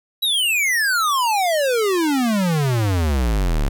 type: exponential sweep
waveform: square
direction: down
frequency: 3951 to 32.78 Hz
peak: -17 dBFS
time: 0.22-3.69 s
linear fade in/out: 10 ms
effects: none